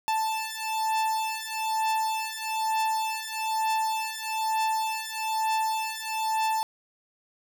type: beating tone pair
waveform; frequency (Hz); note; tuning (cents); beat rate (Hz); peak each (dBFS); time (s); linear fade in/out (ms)
45% pulse; 880 / 881.1; A5 / A5; 0 / +2; 1.1; -29; 0.08-6.63; 0
effects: none